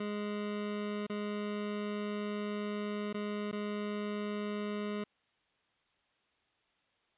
25% pulse tone with dropouts, 207.7 Hz, G#3, in tune, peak -31 dBFS, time 0-5.04 s, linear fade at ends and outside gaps 5 ms, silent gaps 1.067-1.097 / 3.129-3.143 / 3.515-3.527 s, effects white hiss -74 dBFS RMS until 7.17 s + resampled to 8000 Hz

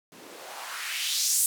blue noise with band-pass filter sweep, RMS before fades -30 dBFS, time 0.12-1.46 s, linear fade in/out 0 ms, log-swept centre 220 to 9600 Hz, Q 2, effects none

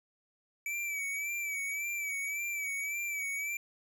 square tone with vibrato, 2298 Hz, D7, 38 cents flat, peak -34 dBFS, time 0.66-3.57 s, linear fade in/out 2 ms, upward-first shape sine, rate 1.8 Hz, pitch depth 55 cents each way, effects none

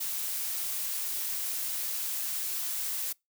blue noise, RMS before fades -33 dBFS, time 0-3.13 s, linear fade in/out 10 ms, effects noise-tail reverb RT60 0.2 s tail -25 dB re dry

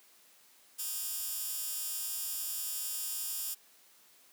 15% pulse tone with high-pass filter, 311.1 Hz, D#4, in tune, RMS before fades -37 dBFS, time 0.78-3.55 s, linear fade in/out 20 ms, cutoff 9000 Hz, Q 0.67, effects white hiss -62 dBFS RMS until 4.32 s + high-pass 200 Hz 12 dB/octave

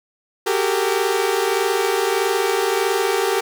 sawtooth tone cluster, 381.2 / 402.8 / 456.8 Hz, G4 / G4 / A#4, -48 / +47 / -35 cents, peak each -18 dBFS, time 0.46-3.41 s, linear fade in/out 10 ms, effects 8-bit

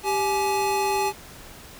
square tone pair together, 392.8 / 843.9 Hz, G4 / G#5, +4 / +27 cents, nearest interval octave + minor second, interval 1323 cents, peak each -26 / -24 dBFS, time 0.03-1.13 s, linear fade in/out 50 ms, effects pink hiss -44 dBFS RMS until 1.79 s

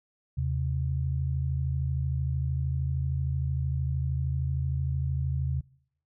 sine tone pair together, 79.91 / 133 Hz, D#2 / C3, +47 / +29 cents, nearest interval major sixth, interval 882 cents, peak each -29 / -28 dBFS, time 0.37-5.61 s, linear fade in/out 10 ms, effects noise-tail reverb RT60 0.7 s tail -24 dB re dry

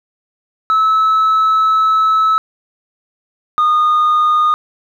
sine tone pair in turn, 1300 / 1227.6 Hz, E6 / D#6, -24 / -24 cents, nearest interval minor second, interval 100 cents, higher first, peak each -7 dBFS, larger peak neither, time 0.7-2.38 / 3.58-4.54 s, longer first, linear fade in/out 0 ms, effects tanh soft clip ceiling -8 dBFS + 8-bit

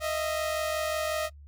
sawtooth tone pair together, 622.3 / 667.8 Hz, D#5 / E5, 0 / +22 cents, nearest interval minor second, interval 122 cents, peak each -25 / -31 dBFS, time 0-1.3 s, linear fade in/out 50 ms, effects noise-tail reverb RT60 0.1 s tail -22 dB re dry + added 72 Hz sine -46 dBFS peak until 1.47 s

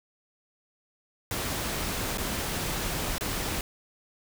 pink noise with dropouts, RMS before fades -31 dBFS, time 1.31-3.61 s, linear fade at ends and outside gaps 1 ms, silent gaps 2.174-2.182 / 3.182-3.209 s, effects none

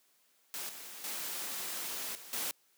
white noise with level steps, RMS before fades -40 / -47 / -39 / -50 / -36 dBFS, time 0.54-2.51 s, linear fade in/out 0 ms, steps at 0.69 / 1.04 / 2.15 / 2.33 s, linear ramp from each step 2 ms, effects white hiss -70 dBFS RMS until 2.77 s + high-pass 200 Hz 12 dB/octave

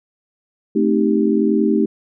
sine chord, A half-diminished seventh, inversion none, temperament equal, 220 / 261.6 / 311.1 / 392 Hz, A3 / C4 / Eb4 / G4, 0 / 0 / 0 / 0 cents, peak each -17 / -22 / -18 / -19 dBFS, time 0.75-1.86 s, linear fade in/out 10 ms, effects none

